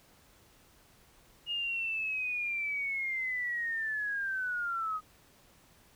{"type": "linear sweep", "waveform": "sine", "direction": "down", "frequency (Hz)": [2863, 1244.5], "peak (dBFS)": -31, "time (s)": [1.46, 5.01], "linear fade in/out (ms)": 50, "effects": ["pink hiss -62 dBFS RMS until 5.95 s"]}